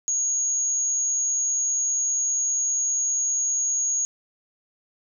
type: tone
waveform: sine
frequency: 6645 Hz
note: G#8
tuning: in tune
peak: -21 dBFS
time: 0.08-4.05 s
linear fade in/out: 0 ms
effects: none